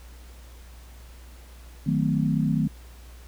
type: chord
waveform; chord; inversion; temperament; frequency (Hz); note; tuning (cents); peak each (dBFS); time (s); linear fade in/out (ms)
sine; D# diminished seventh; none; equal with one note detuned; 155.56 / 185 / 220 / 255.4; D#3 / F#3 / A3 / C4; 0 / 0 / 0 / -42; -24 / -28 / -26 / -28; 1.86-2.68; 10
effects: added 60 Hz sine -43 dBFS peak until 3.27 s + pink hiss -53 dBFS RMS until 3.27 s